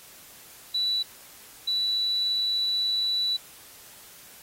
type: tone bursts at uneven times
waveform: sine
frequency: 3951 Hz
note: B7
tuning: in tune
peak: -23 dBFS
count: 2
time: 0.74-1.03 / 1.67-3.37 s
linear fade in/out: 10 ms
effects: white hiss -49 dBFS RMS until 4.42 s + AAC 48 kbps